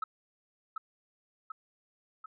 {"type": "tone with echo", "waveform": "sine", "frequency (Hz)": 1293, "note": "E6", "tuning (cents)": -34, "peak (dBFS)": -29, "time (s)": [0.02, 0.04], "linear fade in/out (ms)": 5, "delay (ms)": 740, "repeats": 3, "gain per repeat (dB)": -4, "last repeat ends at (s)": 2.26, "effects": ["tanh soft clip ceiling -26 dBFS"]}